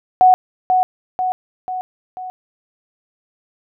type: tone with echo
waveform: sine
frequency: 740 Hz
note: F#5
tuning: in tune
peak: -6 dBFS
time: 0.21-0.34 s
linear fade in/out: 0 ms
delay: 490 ms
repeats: 4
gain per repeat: -5 dB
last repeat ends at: 2.3 s
effects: none